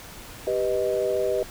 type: chord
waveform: sine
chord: G augmented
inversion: none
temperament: equal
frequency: 392 / 493.9 / 622.3 Hz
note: G4 / B4 / D#5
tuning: 0 / 0 / 0 cents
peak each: -26 dBFS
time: 0.47-1.43 s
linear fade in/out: 2 ms
effects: pink hiss -42 dBFS RMS until 1.5 s